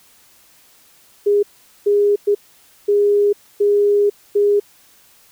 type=tone bursts at uneven times; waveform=sine; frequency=409.2 Hz; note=G#4; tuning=26 cents flat; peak=-11 dBFS; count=6; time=1.26-1.43 / 1.86-2.16 / 2.27-2.35 / 2.88-3.33 / 3.6-4.1 / 4.35-4.6 s; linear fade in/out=10 ms; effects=white hiss -51 dBFS RMS until 5.31 s